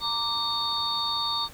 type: tone cluster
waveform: sine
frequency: 924 / 1175 / 3681 / 4453 Hz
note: A#5 / D6 / A#7 / C#8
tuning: -16 / +1 / -23 / +7 cents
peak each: -33 / -32 / -29 / -30 dBFS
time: 0-1.49 s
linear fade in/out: 50 ms
effects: pink hiss -48 dBFS RMS until 1.53 s